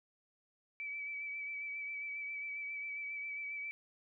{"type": "tone with vibrato", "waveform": "sine", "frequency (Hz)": 2300, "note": "D7", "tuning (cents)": -37, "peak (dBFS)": -39, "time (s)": [0.8, 3.71], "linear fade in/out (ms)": 0, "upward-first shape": "sine", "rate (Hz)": 7.4, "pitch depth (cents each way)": 25, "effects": []}